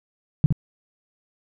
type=tone with echo; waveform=sine; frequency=149.4 Hz; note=D3; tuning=30 cents sharp; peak=-10 dBFS; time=0.44-0.46 s; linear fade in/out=0 ms; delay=65 ms; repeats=1; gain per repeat=-5 dB; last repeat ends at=0.525 s; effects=none